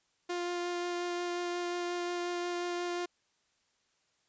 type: tone with vibrato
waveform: sawtooth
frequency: 351.1 Hz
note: F4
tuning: 9 cents sharp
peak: -29 dBFS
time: 0.29-3.06 s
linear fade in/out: 10 ms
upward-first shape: sine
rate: 5.6 Hz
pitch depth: 9 cents each way
effects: white hiss -74 dBFS RMS until 4.28 s + resampled to 16000 Hz